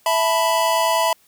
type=chord; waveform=square; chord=E suspended fourth; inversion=none; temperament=just; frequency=659.3 / 879 / 988.9 Hz; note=E5 / A5 / B5; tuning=0 / -2 / +2 cents; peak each=-21 / -24 / -20 dBFS; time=0.06-1.13 s; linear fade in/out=2 ms; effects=white hiss -57 dBFS RMS until 1.27 s